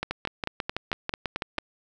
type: two click trains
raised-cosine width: 0.3 ms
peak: -12 / -12 dBFS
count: 8 / 10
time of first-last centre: 0.03-1.582 / 0.11-1.585 s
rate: 4.51 / 6.1 Hz
effects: none